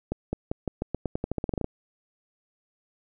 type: accelerating click train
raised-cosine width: 2 ms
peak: -14 dBFS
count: 17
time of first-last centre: 0.12-1.644 s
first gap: 210 ms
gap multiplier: 0.88
effects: none